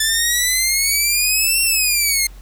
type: exponential two-way sweep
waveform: 10% pulse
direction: up then down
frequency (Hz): 1746 to 2736 to 2108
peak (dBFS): -6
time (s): 0-2.27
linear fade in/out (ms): 5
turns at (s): 1.62
effects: added 45 Hz sine -35 dBFS peak until 2.41 s + pink hiss -49 dBFS RMS until 2.41 s